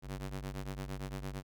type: ring-modulated tone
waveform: sawtooth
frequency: 96.8 Hz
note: G2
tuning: 21 cents flat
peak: -32 dBFS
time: 0.02-1.43 s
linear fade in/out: 50 ms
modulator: 44 Hz
effects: none